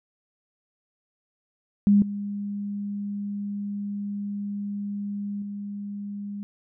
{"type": "tone with level steps", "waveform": "sine", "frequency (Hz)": 203, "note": "G#3", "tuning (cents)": -39, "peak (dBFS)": [-14, -28, -31], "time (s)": [1.87, 6.43], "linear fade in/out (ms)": 0, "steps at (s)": [2.02, 5.42], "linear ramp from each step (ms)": 2, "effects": []}